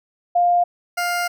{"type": "tone pair in turn", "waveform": ["sine", "20% pulse"], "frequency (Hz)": [703, 703], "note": ["F5", "F5"], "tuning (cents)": [11, 11], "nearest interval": "unison", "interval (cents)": 0, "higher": "neither", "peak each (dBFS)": [-13, -15], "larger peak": "first", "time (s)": [[0.35, 0.64], [0.97, 1.28]], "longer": "second", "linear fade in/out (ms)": 10, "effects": []}